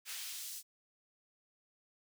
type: noise with high-pass filter sweep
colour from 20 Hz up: pink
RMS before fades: -44 dBFS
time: 0.05-0.63 s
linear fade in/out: 50 ms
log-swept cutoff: 2100 to 6400 Hz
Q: 0.81
effects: none